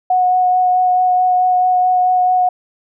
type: tone with vibrato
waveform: sine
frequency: 732 Hz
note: F#5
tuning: 19 cents flat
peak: -10 dBFS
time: 0.1-2.49 s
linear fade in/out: 5 ms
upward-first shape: sine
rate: 4.6 Hz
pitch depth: 11 cents each way
effects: none